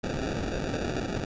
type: noise with sample-and-hold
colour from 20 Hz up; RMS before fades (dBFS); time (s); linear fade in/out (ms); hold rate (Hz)
white; -31; 0.03-1.25; 10; 1050
effects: resampled to 16000 Hz